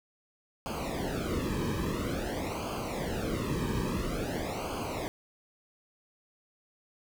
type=noise with flanger; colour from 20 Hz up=brown; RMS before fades=-33 dBFS; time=0.66-5.08 s; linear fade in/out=0 ms; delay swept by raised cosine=0.53 to 1.45 ms; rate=0.49 Hz; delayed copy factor=-0.95; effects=none